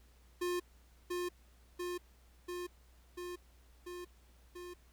square tone with echo, 355 Hz, F4, 28 cents sharp, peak -34 dBFS, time 0.41-0.6 s, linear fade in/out 10 ms, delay 690 ms, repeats 6, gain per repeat -2 dB, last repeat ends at 4.74 s, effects added 60 Hz sine -61 dBFS peak until 4.92 s + pink hiss -69 dBFS RMS until 4.92 s

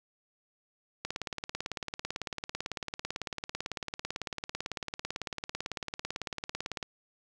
click train, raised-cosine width 0.2 ms, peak -17 dBFS, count 105, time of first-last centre 1.05-6.828 s, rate 18 Hz, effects none

